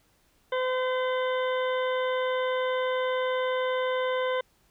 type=harmonic tone; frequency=511 Hz; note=C5; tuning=41 cents flat; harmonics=1 / 2 / 3 / 4 / 6 / 7; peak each=-26 / -32 / -36 / -38 / -42 / -43 dBFS; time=0.52-4.41 s; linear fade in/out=5 ms; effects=pink hiss -66 dBFS RMS until 4.7 s